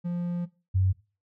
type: tone pair in turn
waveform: triangle / sine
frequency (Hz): 174.61 / 94.28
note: F3 / F#2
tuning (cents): 0 / +33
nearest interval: major seventh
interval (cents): 1067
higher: first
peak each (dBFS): -25 / -20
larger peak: second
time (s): 0.04-0.46 / 0.74-0.93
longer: first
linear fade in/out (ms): 20
effects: noise-tail reverb RT60 0.3 s tail -18 dB re dry